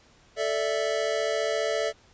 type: chord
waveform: square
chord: A suspended fourth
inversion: none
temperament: equal with one note detuned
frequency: 440 / 584.6 / 659.3 Hz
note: A4 / D5 / E5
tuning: 0 / -8 / 0 cents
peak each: -30 dBFS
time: 0.36-1.93 s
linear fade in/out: 50 ms
effects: pink hiss -58 dBFS RMS until 2.13 s + resampled to 16000 Hz